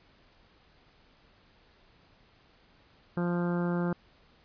harmonic tone, 174.61 Hz, F3, in tune, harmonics 1 / 2 / 3 / 4 / 5 / 6 / 7 / 8 / 9, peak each -28 / -34 / -38 / -44 / -43 / -46 / -45 / -44 / -47 dBFS, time 3.17-3.93 s, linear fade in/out 2 ms, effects pink hiss -62 dBFS RMS until 4.44 s + resampled to 11025 Hz

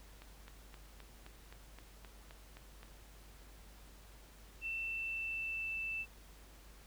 click train, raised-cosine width 0.3 ms, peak -36 dBFS, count 11, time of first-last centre 0.22-2.831 s, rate 3.83 Hz
sine tone with pitch glide, 2678 to 2652 Hz, E7 to E7, +27 to +10 cents, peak -37 dBFS, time 4.61-6.06 s, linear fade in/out 50 ms, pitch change -17 cents, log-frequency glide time 4.82-5.77 s
effects added 50 Hz sine -56 dBFS peak until 6.86 s + pink hiss -61 dBFS RMS until 6.86 s

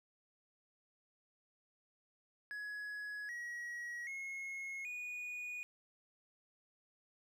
triangle tone with pitch steps, 1681 / 1908.8 / 2167 / 2461 Hz, G#6 / A#6 / C#7 / D#7, +20 / +41 / -40 / -20 cents, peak -40 dBFS, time 2.51-5.63 s, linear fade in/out 0 ms, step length 780 ms, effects none

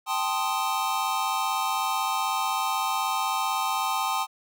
square chord, A half-diminished seventh, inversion third, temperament equal, 784 / 880 / 1046.5 / 1244.5 Hz, G5 / A5 / C6 / Eb6, 0 / 0 / 0 / 0 cents, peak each -31 dBFS, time 0.06-4.27 s, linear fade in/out 50 ms, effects none

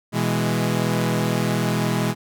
sawtooth chord, E major, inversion second, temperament equal, 123.47 / 164.81 / 207.7 Hz, B2 / E3 / G#3, 0 / 0 / 0 cents, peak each -20 dBFS, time 0.12-2.15 s, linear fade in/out 50 ms, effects none

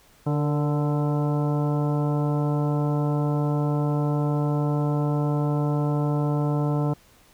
harmonic tone with a mistuned harmonic, 146.83 Hz, D3, in tune, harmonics 1 / 2 / 3 / 4 / 5 / 6 / 7 / 9, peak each -22 / -28 / -32 / -34 / -36 / -38 / -39 / -41 dBFS, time 0.26-6.94 s, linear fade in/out 10 ms, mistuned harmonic 3, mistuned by +43 cents, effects pink hiss -56 dBFS RMS until 7.33 s

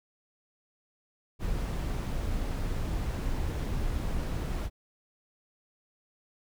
brown noise, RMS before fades -31 dBFS, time 1.39-4.7 s, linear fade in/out 50 ms, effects none

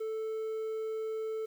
triangle tone with quantisation, 440 Hz, A4, in tune, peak -31 dBFS, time 0-1.46 s, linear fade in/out 10 ms, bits 10, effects none

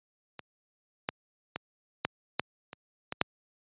clicks, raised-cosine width 0.3 ms, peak -24 / -12 / -17 / -10 / -10 / -25 / -17 / -6 dBFS, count 8, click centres 0.393 / 1.089 / 1.56 / 2.05 / 2.396 / 2.731 / 3.124 / 3.214 s, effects high-pass 100 Hz 12 dB/octave + resampled to 8000 Hz

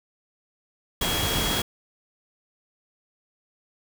sine tone in noise, 3300 Hz, G#7, 12 cents flat, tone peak -29 dBFS, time 1.01-1.62 s, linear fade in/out 5 ms, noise pink, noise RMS -26 dBFS, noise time 1.01-1.62 s, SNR -6 dB, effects none

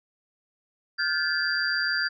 sine tone cluster, 1416 / 1563 / 1731 / 4731 Hz, F6 / G6 / A6 / D8, +23 / -6 / -29 / +12 cents, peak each -29 dBFS, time 0.98-2.09 s, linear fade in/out 20 ms, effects none

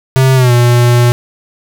square tone with pitch glide, 131.9 to 120.95 Hz, C3 to B2, +14 to -36 cents, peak -6 dBFS, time 0.16-1.12 s, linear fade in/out 0 ms, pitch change -150 cents, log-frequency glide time 0.35-0.52 s, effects none

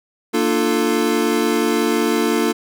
square chord, Bb major seventh, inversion none, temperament equal with one note detuned, 233.1 / 299 / 349.2 / 440 Hz, Bb3 / D4 / F4 / A4, 0 / +31 / 0 / 0 cents, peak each -22 dBFS, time 0.33-2.53 s, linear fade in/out 20 ms, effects none

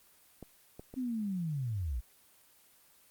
clicks, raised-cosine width 2 ms, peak -31 dBFS, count 3, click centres 0.427 / 0.795 / 0.94 s
sine linear sweep, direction down, 264.7 to 51.7 Hz, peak -32 dBFS, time 0.96-2.01 s, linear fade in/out 20 ms
effects white hiss -63 dBFS RMS until 3.1 s + Opus 24 kbps

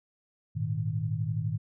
sine chord, Ab suspended second, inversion none, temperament equal with one note detuned, 104.55 / 116.54 / 155.56 Hz, Ab2 / Bb2 / Eb3, +12 / 0 / 0 cents, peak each -32 dBFS, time 0.55-1.58 s, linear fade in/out 20 ms, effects none

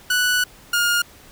sawtooth tone pair in turn, 1480 / 1419.1 Hz, F#6 / F6, 0 / +27 cents, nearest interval minor second, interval 73 cents, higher first, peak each -13 dBFS, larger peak neither, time 0.1-0.44 / 0.73-1.02 s, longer first, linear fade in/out 5 ms, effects pink hiss -47 dBFS RMS until 1.31 s

